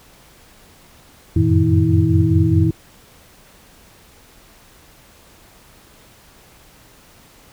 sine tone cluster, 89.7 / 94.6 / 113.5 / 158.5 / 323.7 Hz, F2 / F#2 / A#2 / D#3 / E4, +47 / +39 / -46 / +32 / -31 cents, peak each -18 dBFS, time 1.36-2.71 s, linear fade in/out 5 ms, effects pink hiss -48 dBFS RMS until 7.52 s

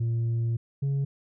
sine tone pair in turn, 115.8 / 138.63 Hz, A#2 / C#3, -11 / 0 cents, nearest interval minor third, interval 311 cents, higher second, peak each -21 dBFS, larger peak neither, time 0-0.57 / 0.82-1.05 s, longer first, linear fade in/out 10 ms, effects tanh soft clip ceiling -23 dBFS

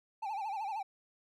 triangle tone with vibrato, 830.6 Hz, G#5, in tune, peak -33 dBFS, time 0.22-0.83 s, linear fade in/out 10 ms, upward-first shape sine, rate 13 Hz, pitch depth 130 cents each way, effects none

